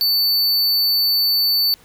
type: tone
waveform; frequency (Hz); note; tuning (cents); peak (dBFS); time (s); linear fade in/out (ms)
square; 4500; C#8; +25; -15; 0.01-1.74; 0
effects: pink hiss -50 dBFS RMS until 1.84 s